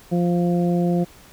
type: harmonic tone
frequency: 174.61 Hz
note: F3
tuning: in tune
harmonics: 1 / 2 / 3 / 4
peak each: -18 / -24 / -28 / -30 dBFS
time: 0.11-1.05 s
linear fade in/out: 20 ms
effects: pink hiss -48 dBFS RMS until 1.32 s